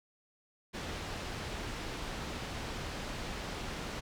pink low-pass noise, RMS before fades -40 dBFS, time 0.73-4.01 s, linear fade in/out 20 ms, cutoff 5200 Hz, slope 12 dB/octave, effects none

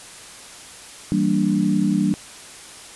sine chord, E half-diminished seventh, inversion none, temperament equal, 164.81 / 196 / 233.1 / 293.7 Hz, E3 / G3 / Bb3 / D4, 0 / 0 / 0 / 0 cents, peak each -25 / -19 / -24 / -22 dBFS, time 1.12-2.14 s, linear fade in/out 0 ms, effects white hiss -40 dBFS RMS until 2.95 s + resampled to 24000 Hz

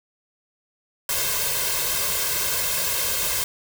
white noise with comb filter, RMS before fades -24 dBFS, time 1.09-3.44 s, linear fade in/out 2 ms, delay 1.9 ms, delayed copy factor +0.85, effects none

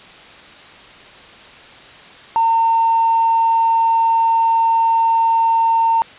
triangle tone with hard clipping, 910 Hz, A#5, 42 cents flat, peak -12 dBFS, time 2.36-6.02 s, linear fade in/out 0 ms, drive 4 dB, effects white hiss -40 dBFS RMS until 6.18 s + resampled to 8000 Hz

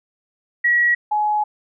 sine tone pair in turn, 1918 / 843.3 Hz, A#6 / G#5, +49 / +26 cents, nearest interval octave + major second, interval 1423 cents, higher first, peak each -13 / -16 dBFS, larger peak first, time 0.64-0.95 / 1.11-1.44 s, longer second, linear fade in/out 10 ms, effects none

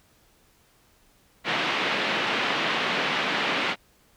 white band-pass noise, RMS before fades -26 dBFS, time 1.44-3.76 s, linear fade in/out 50 ms, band 160 to 3200 Hz, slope 24 dB/octave, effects pink hiss -61 dBFS RMS until 4.16 s

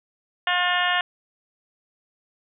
harmonic tone with a mistuned harmonic, 357.1 Hz, F4, 39 cents sharp, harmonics 2 / 3 / 4 / 5 / 6 / 7 / 8 / 9 / 10, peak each -26 / -28 / -28 / -24 / -33 / -36 / -27 / -32 / -37 dBFS, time 0.47-1.01 s, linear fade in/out 2 ms, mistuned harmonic 10, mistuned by -30 cents, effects none

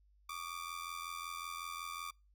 sawtooth ring-modulated tone, 1174.7 Hz, D6, in tune, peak -35 dBFS, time 0.29-2.11 s, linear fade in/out 5 ms, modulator 42.7 Hz, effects noise-tail reverb RT60 0.3 s tail -26 dB re dry + added 50 Hz sine -65 dBFS peak until 2.34 s

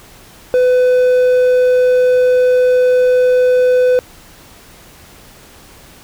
triangle tone, 502 Hz, B4, 28 cents sharp, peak -6 dBFS, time 0.54-3.99 s, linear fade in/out 0 ms, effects pink hiss -41 dBFS RMS until 6.03 s

